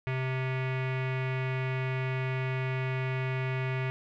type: tone with low-pass filter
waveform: square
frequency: 130.3 Hz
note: C3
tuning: 7 cents flat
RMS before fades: -31 dBFS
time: 0.07-3.9 s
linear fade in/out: 0 ms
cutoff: 2300 Hz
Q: 3.7
effects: none